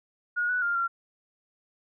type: tone with pitch steps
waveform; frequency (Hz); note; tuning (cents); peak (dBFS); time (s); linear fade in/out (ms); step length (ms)
sine; 1442 / 1480 / 1401 / 1375; F#6 / F#6 / F6 / F6; -45 / 0 / +5 / -27; -24; 0.36-0.88; 20; 130
effects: none